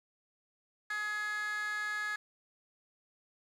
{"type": "tone with high-pass filter", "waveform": "15% pulse", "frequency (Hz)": 420.9, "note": "G#4", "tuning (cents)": 23, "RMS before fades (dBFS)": -36, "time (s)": [0.9, 2.16], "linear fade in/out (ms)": 5, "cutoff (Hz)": 1600, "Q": 5.3, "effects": ["low-pass 9000 Hz 12 dB/octave", "11-bit"]}